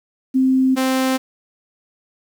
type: tone pair in turn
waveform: sine / sawtooth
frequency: 261.5 / 261.5 Hz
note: C4 / C4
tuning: -1 / -1 cents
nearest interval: unison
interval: 0 cents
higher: neither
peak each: -12 dBFS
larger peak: neither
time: 0.34-0.76 / 0.76-1.18 s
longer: neither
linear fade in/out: 20 ms
effects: 8-bit